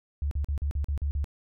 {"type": "tone bursts", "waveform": "sine", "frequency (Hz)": 71.7, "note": "D2", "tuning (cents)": -41, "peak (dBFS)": -25, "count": 8, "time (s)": [0.22, 1.243], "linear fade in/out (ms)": 0, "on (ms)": 92, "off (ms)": 41, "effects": []}